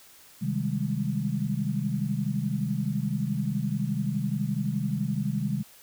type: chord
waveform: sine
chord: Ab major seventh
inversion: first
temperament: equal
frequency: 130.81 / 155.56 / 196 / 207.7 Hz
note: C3 / Eb3 / G3 / Ab3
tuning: 0 / 0 / 0 / 0 cents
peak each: -31 dBFS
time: 0.41-5.63 s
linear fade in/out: 20 ms
effects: white hiss -53 dBFS RMS until 5.82 s